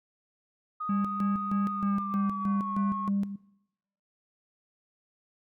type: tone with pitch glide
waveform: sine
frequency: 1244.5 to 1089.7 Hz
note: D#6 to C#6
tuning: 0 to -30 cents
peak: -31 dBFS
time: 0.8-3.09 s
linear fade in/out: 10 ms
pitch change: -230 cents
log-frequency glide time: 1.69-2.77 s
type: tone with tremolo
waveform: sine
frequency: 199.4 Hz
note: G3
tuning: 30 cents sharp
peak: -24 dBFS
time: 0.89-3.36 s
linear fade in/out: 5 ms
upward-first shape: square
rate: 3.2 Hz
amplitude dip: 70%
effects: noise-tail reverb RT60 0.8 s tail -20 dB re dry + tanh soft clip ceiling -20 dBFS